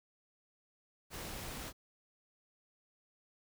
pink noise, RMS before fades -44 dBFS, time 1.1-1.73 s, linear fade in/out 50 ms, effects none

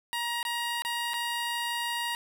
15% pulse tone with dropouts, 946 Hz, A#5, 25 cents sharp, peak -23 dBFS, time 0.13-2.15 s, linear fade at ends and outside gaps 0 ms, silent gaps 0.429-0.451 / 0.821-0.849 / 1.135-1.14 s, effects none

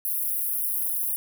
white high-pass noise, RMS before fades -27 dBFS, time 0.05-1.16 s, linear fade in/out 0 ms, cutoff 9900 Hz, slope 96 dB/octave, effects none

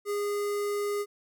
square tone with notch filter, 410 Hz, G#4, 22 cents flat, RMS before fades -30 dBFS, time 0.05-1.06 s, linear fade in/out 50 ms, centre 3200 Hz, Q 1.4, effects none

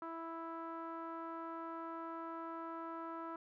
sawtooth tone with low-pass filter, 329.6 Hz, E4, in tune, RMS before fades -45 dBFS, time 0.02-3.36 s, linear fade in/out 2 ms, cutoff 1200 Hz, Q 7.5, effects none

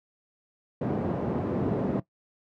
pink band-pass noise, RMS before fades -28 dBFS, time 0.81-2 s, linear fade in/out 5 ms, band 130 to 490 Hz, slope 12 dB/octave, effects noise-tail reverb RT60 0.1 s tail -17 dB re dry + high-pass 80 Hz 12 dB/octave

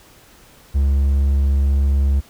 triangle tone, 69.3 Hz, C#2, in tune, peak -11 dBFS, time 0.74-2.21 s, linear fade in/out 20 ms, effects pink hiss -48 dBFS RMS until 2.29 s

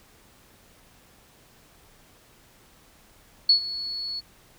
sine tone with ADSR envelope, 4392 Hz, C#8, 17 cents flat, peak -12 dBFS, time 3.49-4.21 s, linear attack 5 ms, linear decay 100 ms, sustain -17 dB, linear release 23 ms, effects pink hiss -56 dBFS RMS until 4.58 s

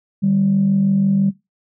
sine tone pair together, 149.96 / 196 Hz, D3 / G3, +36 / 0 cents, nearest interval perfect fourth, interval 464 cents, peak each -21 / -13 dBFS, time 0.22-1.31 s, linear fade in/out 20 ms, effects noise-tail reverb RT60 0.2 s tail -19 dB re dry + tanh soft clip ceiling -7 dBFS

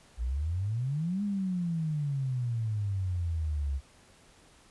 sine exponential two-way sweep, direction up then down, 55 to 207.7 to 66.7 Hz, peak -28 dBFS, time 0.17-3.81 s, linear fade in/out 50 ms, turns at 1.23 s, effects pink hiss -59 dBFS RMS until 4.7 s + resampled to 24000 Hz

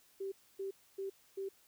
sine tone bursts, 389.3 Hz, G4, 12 cents flat, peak -37 dBFS, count 4, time 0.2-1.49 s, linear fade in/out 10 ms, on 120 ms, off 270 ms, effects white hiss -67 dBFS RMS until 1.67 s

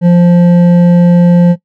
sine tone with hard clipping, 174.61 Hz, F3, in tune, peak -4 dBFS, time 0.01-1.56 s, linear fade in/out 50 ms, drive 7 dB, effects noise-tail reverb RT60 0.1 s tail -18 dB re dry

